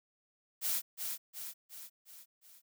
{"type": "noise with echo", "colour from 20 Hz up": "blue", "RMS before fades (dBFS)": -33, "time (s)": [0.61, 0.82], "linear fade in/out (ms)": 50, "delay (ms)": 360, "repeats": 5, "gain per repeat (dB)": -5, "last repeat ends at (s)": 2.62, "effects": []}